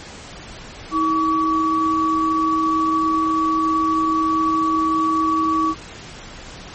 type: tone pair together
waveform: sine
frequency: 319.3 / 1137.9 Hz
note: D#4 / C#6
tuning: +45 / +45 cents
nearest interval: octave + minor seventh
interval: 2200 cents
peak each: -20 / -17 dBFS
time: 0.91-5.75 s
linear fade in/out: 50 ms
effects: pink hiss -37 dBFS RMS until 6.74 s + MP3 32 kbps